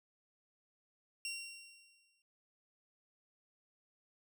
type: tone with exponential decay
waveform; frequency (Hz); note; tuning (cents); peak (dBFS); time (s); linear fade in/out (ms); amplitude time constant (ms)
20% pulse; 2748; F7; -29; -33; 1.25-2.22; 1; 210
effects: none